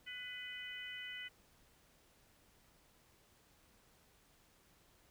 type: harmonic tone with a mistuned harmonic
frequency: 500 Hz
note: B4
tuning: 21 cents sharp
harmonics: 3 / 4 / 5 / 6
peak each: -53 / -47 / -54 / -49 dBFS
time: 0.06-1.29 s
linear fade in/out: 20 ms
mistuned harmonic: 3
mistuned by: -21 cents
effects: pink hiss -69 dBFS RMS until 5.1 s